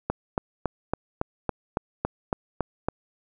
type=click train; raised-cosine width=1 ms; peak=-10 dBFS; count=11; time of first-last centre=0.1-2.886 s; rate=3.59 Hz; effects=none